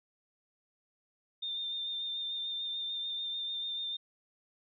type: tone with vibrato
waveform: sine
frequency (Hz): 3611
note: A7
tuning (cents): +44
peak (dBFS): -34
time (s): 1.42-3.97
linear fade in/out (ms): 10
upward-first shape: sine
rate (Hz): 6.8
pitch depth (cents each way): 21
effects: none